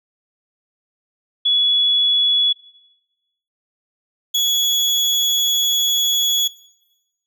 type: tone pair in turn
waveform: sine / 35% pulse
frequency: 3393 / 3372 Hz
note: G#7 / G#7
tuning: +36 / +26 cents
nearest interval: unison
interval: 10 cents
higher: first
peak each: -13 dBFS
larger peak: neither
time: 1.45-2.53 / 4.34-6.48 s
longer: second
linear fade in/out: 10 ms
effects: noise-tail reverb RT60 1.0 s tail -20 dB re dry

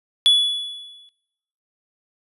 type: tone with exponential decay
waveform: triangle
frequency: 3414 Hz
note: G#7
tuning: 47 cents sharp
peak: -8 dBFS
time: 0.26-1.09 s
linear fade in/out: 0 ms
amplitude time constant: 180 ms
effects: noise-tail reverb RT60 1.0 s tail -23 dB re dry + resampled to 32000 Hz

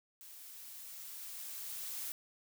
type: noise with level ramp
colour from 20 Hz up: blue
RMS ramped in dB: -53 to -41 dBFS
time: 0.21-2.12 s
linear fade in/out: 0 ms
effects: none

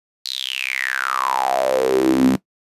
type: tone with high-pass filter sweep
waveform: sawtooth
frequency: 65.41 Hz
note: C2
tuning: in tune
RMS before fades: -19 dBFS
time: 0.25-2.36 s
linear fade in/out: 5 ms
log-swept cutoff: 4300 to 220 Hz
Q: 9.8
effects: noise-tail reverb RT60 0.1 s tail -18 dB re dry + resampled to 32000 Hz

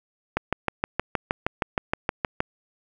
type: click train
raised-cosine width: 0.5 ms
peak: -7 dBFS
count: 14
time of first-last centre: 0.37-2.404 s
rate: 6.39 Hz
effects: 8-bit

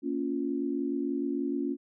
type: chord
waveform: sine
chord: Bb minor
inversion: none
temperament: just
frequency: 233.1 / 279.7 / 349.6 Hz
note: Bb3 / Db4 / F4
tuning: 0 / +16 / +2 cents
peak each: -35 / -30 / -34 dBFS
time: 0.02-1.77 s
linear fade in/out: 50 ms
effects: none

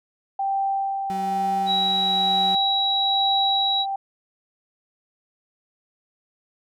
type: tone with tremolo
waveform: sine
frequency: 784 Hz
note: G5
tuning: in tune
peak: -20 dBFS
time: 0.39-3.96 s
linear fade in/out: 5 ms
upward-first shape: sine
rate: 1.1 Hz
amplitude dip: 40%
type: tone with pitch glide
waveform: 35% pulse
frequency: 190 to 188.69 Hz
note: F#3 to F#3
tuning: +46 to +34 cents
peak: -29 dBFS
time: 1.1-2.55 s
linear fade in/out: 0 ms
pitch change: -12 cents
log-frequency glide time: 1.98-2.15 s
type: tone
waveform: sine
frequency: 3883 Hz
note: B7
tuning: 30 cents flat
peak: -20 dBFS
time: 1.66-3.86 s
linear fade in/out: 50 ms
effects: none

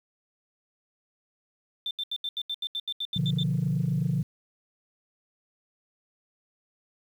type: tone bursts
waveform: sine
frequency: 3558 Hz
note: A7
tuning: 19 cents sharp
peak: -28 dBFS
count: 13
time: 1.86-3.433 s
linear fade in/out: 2 ms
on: 49 ms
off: 78 ms
type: chord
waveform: sine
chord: B diminished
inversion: none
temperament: equal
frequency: 123.47 / 146.83 / 174.61 Hz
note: B2 / D3 / F3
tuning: 0 / 0 / 0 cents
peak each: -29 / -26 / -27 dBFS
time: 3.16-4.23 s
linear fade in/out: 5 ms
effects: tanh soft clip ceiling -18 dBFS + 9-bit

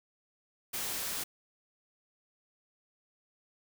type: noise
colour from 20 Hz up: white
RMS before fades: -36 dBFS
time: 0.73-1.24 s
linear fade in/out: 10 ms
effects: none

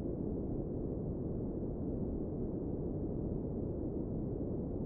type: low-pass noise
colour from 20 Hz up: white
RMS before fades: -38 dBFS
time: 0-4.85 s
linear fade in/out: 0 ms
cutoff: 400 Hz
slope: 24 dB/octave
effects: none

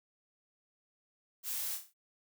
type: noise with echo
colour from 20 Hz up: blue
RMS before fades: -38 dBFS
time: 1.43-1.79 s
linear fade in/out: 50 ms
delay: 30 ms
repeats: 5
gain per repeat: -6 dB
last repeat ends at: 1.94 s
effects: none

